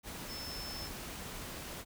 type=tone in noise; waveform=sine; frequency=5274 Hz; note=E8; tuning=in tune; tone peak=-43 dBFS; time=0.27-0.9 s; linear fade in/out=50 ms; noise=pink; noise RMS=-44 dBFS; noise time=0.03-1.85 s; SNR=-2 dB; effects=none

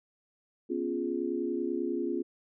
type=chord; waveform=sine; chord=C# dominant seventh; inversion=third; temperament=equal with one note detuned; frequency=246.9 / 277.2 / 347.2 / 415.3 Hz; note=B3 / C#4 / E#4 / G#4; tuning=0 / 0 / -10 / 0 cents; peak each=-36 / -35 / -32 / -37 dBFS; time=0.69-2.23 s; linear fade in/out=20 ms; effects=none

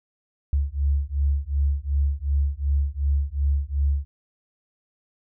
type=beating tone pair; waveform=sine; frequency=69.3 / 72 Hz; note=C#2 / D2; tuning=0 / -34 cents; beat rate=2.7 Hz; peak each=-23 dBFS; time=0.53-4.05 s; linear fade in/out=0 ms; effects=none

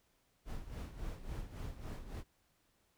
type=noise with tremolo; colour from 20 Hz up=brown; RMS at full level=-41 dBFS; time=0.45-2.24 s; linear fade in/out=50 ms; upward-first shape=sine; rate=3.6 Hz; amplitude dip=70%; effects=pink hiss -75 dBFS RMS until 2.97 s

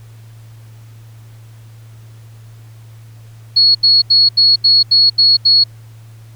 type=tone bursts; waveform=sine; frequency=4347 Hz; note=C#8; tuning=35 cents flat; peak=-6 dBFS; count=8; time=3.56-5.64 s; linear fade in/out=10 ms; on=190 ms; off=80 ms; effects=added 112 Hz sine -35 dBFS peak until 6.35 s + pink hiss -50 dBFS RMS until 6.35 s

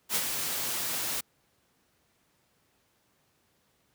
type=noise with ADSR envelope; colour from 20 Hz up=white; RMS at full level=-26 dBFS; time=0.09-1.21 s; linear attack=66 ms; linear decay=52 ms; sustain=-6 dB; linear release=9 ms; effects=pink hiss -70 dBFS RMS until 3.94 s + high-pass 80 Hz 12 dB/octave

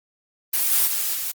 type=noise with level steps; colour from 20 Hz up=blue; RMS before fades=-21 / -18 / -24 / -27 dBFS; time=0.53-1.32 s; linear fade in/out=10 ms; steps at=0.71 / 0.86 / 1.14 s; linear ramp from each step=20 ms; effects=Opus 32 kbps

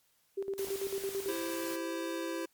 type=tone with tremolo; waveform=sine; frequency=392 Hz; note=G4; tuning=in tune; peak=-31 dBFS; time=0.37-1.33 s; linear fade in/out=10 ms; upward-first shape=square; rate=9 Hz; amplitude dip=70%
type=noise; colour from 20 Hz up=white; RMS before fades=-44 dBFS; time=0.58-1.76 s; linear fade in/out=0 ms
type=clicks; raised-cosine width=1 ms; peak=-35 dBFS; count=2; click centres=0.673 / 0.685 s
type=chord; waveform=square; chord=C major; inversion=first; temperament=equal with one note detuned; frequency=332.9 / 392 / 523.3 Hz; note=E4 / G4 / C5; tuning=+17 / 0 / 0 cents; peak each=-37 / -43 / -41 dBFS; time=1.28-2.46 s; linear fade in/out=10 ms
effects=white hiss -71 dBFS RMS until 2.53 s + MP3 96 kbps

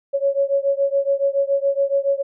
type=beating tone pair; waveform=sine; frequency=552 / 559.1 Hz; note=C#5 / C#5; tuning=-7 / +15 cents; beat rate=7.1 Hz; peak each=-19 / -20 dBFS; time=0.13-2.23 s; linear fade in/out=20 ms; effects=none

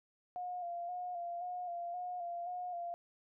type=tone with vibrato; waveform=sine; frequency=706 Hz; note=F5; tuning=19 cents sharp; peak=-38 dBFS; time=0.36-2.94 s; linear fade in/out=0 ms; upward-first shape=square; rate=1.9 Hz; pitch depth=34 cents each way; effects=none

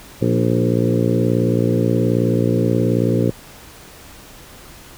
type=harmonic tone with a mistuned harmonic; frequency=58.7 Hz; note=A#1; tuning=13 cents sharp; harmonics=2 / 3 / 4 / 5 / 6 / 7 / 8 / 9; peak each=-19 / -21 / -22 / -23 / -24 / -24 / -25 / -26 dBFS; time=0.21-3.31 s; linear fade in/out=10 ms; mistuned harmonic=5; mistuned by=+21 cents; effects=pink hiss -41 dBFS RMS until 4.97 s

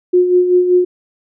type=tone with tremolo; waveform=sine; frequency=360 Hz; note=F#4; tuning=47 cents flat; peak=-6 dBFS; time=0.13-0.85 s; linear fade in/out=10 ms; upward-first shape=sine; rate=5.2 Hz; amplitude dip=55%; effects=none

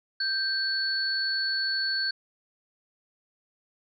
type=tone pair together; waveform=sine; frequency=1568 / 4421 Hz; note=G6 / C#8; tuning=0 / -5 cents; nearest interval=octave + tritone; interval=1795 cents; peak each=-29 / -27 dBFS; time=0.2-2.11 s; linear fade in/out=5 ms; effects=none

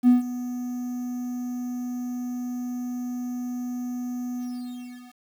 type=tone with ADSR envelope; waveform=triangle; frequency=246.9 Hz; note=B3; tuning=in tune; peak=-8 dBFS; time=0.03-5.18 s; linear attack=49 ms; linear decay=140 ms; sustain=-18 dB; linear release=800 ms; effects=tanh soft clip ceiling -8 dBFS + 8-bit

